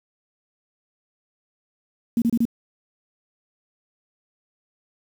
sine tone bursts, 233.1 Hz, A#3, in tune, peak -16 dBFS, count 4, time 2.17-2.453 s, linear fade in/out 2 ms, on 49 ms, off 29 ms, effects 7-bit

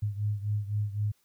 sine beating tone pair, 103.2 / 107.1 Hz, G#2 / A2, -10 / -46 cents, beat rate 3.9 Hz, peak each -29 / -33 dBFS, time 0.02-1.12 s, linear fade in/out 10 ms, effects white hiss -70 dBFS RMS until 1.24 s

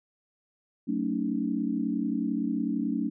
sine chord, D# half-diminished seventh, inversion first, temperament just, 186.68 / 224 / 280 / 311.1 Hz, F#3 / A3 / C#4 / D#4, +16 / +31 / +18 / 0 cents, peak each -34 / -30 / -30 / -34 dBFS, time 0.87-3.1 s, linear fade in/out 20 ms, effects none

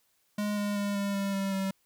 square tone with pitch steps, 207.7 / 205.2 / 202.7 / 200.3 / 197.86 / 195.48 / 193.12 Hz, G#3 / G#3 / G#3 / G3 / G3 / G3 / G3, 0 / -21 / -42 / +38 / +16 / -5 / -26 cents, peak -29 dBFS, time 0.38-1.71 s, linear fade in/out 5 ms, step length 190 ms, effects white hiss -71 dBFS RMS until 1.85 s

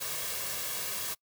white noise with comb filter, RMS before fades -35 dBFS, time 0-1.15 s, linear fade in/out 20 ms, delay 1.8 ms, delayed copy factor +0.55, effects noise-tail reverb RT60 0.1 s tail -25 dB re dry + high-pass 80 Hz 12 dB/octave

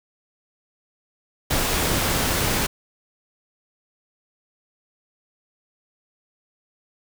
pink noise, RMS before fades -22 dBFS, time 1.5-2.67 s, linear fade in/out 10 ms, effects none

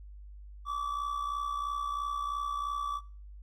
triangle tone with amplitude modulation, 1153 Hz, D6, 32 cents flat, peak -27 dBFS, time 0.65-3.01 s, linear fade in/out 50 ms, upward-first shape sine, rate 63 Hz, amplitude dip 60%, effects noise-tail reverb RT60 0.5 s tail -24 dB re dry + added 50 Hz sine -45 dBFS peak until 3.42 s

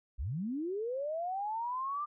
sine linear sweep, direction up, 46.05 to 1203 Hz, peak -33 dBFS, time 0.18-2.06 s, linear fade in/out 20 ms, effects none

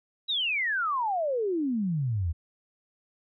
sine exponential sweep, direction down, 3951 to 76.6 Hz, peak -25 dBFS, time 0.28-2.33 s, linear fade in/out 20 ms, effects none

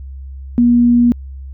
sine tone, 239.9 Hz, A#3, 50 cents sharp, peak -7 dBFS, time 0.58-1.12 s, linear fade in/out 0 ms, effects added 67 Hz sine -27 dBFS peak until 1.53 s

